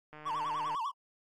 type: click train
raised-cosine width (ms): 0.5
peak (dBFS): -34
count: 95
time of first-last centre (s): 0.13-0.748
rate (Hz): 152
type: tone with vibrato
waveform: triangle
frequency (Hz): 1007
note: B5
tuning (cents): +33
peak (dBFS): -30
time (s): 0.25-0.91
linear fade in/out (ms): 20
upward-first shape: sine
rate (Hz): 10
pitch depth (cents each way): 230
effects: AAC 32 kbps